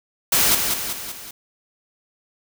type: noise with echo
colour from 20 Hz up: white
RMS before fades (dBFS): -17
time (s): 0.32-0.55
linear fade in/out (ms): 5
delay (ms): 190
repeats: 4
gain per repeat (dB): -5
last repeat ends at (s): 1.31
effects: none